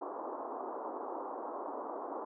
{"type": "band-pass noise", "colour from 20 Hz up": "white", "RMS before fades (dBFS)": -41, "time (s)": [0.01, 2.25], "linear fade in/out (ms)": 10, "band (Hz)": [270, 1100], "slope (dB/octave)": 48, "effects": []}